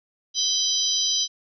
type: harmonic tone with a mistuned harmonic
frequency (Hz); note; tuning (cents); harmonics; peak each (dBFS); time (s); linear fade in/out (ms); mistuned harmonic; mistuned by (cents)
987.8; B5; 0; 3 / 4 / 5 / 6; -26 / -26 / -26 / -26; 0.34-1.28; 50; 3; +100
effects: none